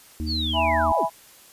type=harmonic tone; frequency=77.78 Hz; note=D#2; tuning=in tune; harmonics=1 / 3 / 4; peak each=-27 / -32 / -33 dBFS; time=0.2-0.92 s; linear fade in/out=0 ms
type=linear sweep; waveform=sine; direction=down; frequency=4686 to 87.31 Hz; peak=-25 dBFS; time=0.26-1.06 s; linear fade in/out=50 ms
type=chord; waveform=sine; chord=E major; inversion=none; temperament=equal; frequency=659.3 / 830.6 / 987.8 Hz; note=E5 / G#5 / B5; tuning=0 / 0 / 0 cents; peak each=-24 dBFS; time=0.53-1.1 s; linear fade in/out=50 ms
effects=white hiss -50 dBFS RMS until 1.52 s + resampled to 32000 Hz